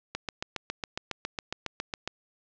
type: click train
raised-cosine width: 0.2 ms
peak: -14 dBFS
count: 15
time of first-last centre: 0.15-2.076 s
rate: 7.27 Hz
effects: low-pass 6000 Hz 12 dB/octave